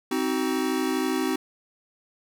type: chord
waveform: square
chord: C diminished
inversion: none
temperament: just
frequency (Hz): 261.6 / 314 / 376.7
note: C4 / Eb4 / Gb4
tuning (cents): 0 / +16 / +31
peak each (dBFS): -28 / -29 / -29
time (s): 0.11-1.36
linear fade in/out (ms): 5
effects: none